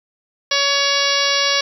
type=harmonic tone; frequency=562 Hz; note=C#5; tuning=24 cents sharp; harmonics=1 / 2 / 3 / 4 / 5 / 6 / 7 / 8 / 9 / 10; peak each=-24 / -24 / -24 / -24 / -24 / -24 / -24 / -24 / -24 / -24 dBFS; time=0.51-1.61 s; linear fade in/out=5 ms; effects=8-bit